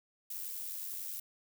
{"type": "noise with amplitude modulation", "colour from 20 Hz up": "violet", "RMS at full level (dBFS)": -39, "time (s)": [0.3, 1.2], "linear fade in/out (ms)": 5, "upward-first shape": "sine", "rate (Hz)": 91, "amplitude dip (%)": 45, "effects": []}